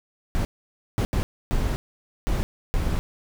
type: noise bursts at uneven times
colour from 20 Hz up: brown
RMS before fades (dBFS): -23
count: 6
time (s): 0.35-0.45 / 0.98-1.05 / 1.13-1.23 / 1.51-1.76 / 2.27-2.43 / 2.74-2.99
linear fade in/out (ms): 0
effects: none